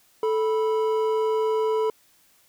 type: tone pair together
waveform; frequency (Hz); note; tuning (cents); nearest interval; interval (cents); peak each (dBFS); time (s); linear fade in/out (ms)
triangle; 438.1 / 982.7; A4 / B5; -7 / -9; octave + major second; 1398; -19 / -27; 0.23-1.9; 2
effects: white hiss -60 dBFS RMS until 2.48 s